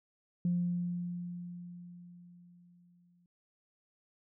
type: tone with exponential decay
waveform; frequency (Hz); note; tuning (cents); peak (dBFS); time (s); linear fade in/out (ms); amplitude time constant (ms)
sine; 175.5; F3; +9; -26; 0.45-3.26; 2; 610
effects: tanh soft clip ceiling -22 dBFS